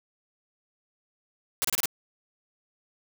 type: noise bursts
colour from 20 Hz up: white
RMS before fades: -26 dBFS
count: 5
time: 1.62-1.857 s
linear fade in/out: 0 ms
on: 25 ms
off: 28 ms
effects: none